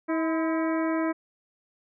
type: harmonic tone with a mistuned harmonic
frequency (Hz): 321.8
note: E4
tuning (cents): -42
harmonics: 1 / 2 / 3 / 4 / 5 / 6 / 7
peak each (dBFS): -25 / -31 / -35 / -37 / -39 / -41 / -42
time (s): 0.08-1.13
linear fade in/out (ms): 20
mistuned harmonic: 3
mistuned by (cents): +76
effects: none